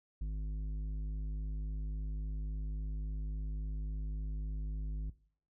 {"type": "tone with tanh clipping", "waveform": "sine", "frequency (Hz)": 51.8, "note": "G#1", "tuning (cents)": -4, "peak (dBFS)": -36, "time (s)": [0.21, 5.1], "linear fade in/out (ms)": 5, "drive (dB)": 9, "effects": ["noise-tail reverb RT60 0.5 s tail -19 dB re dry"]}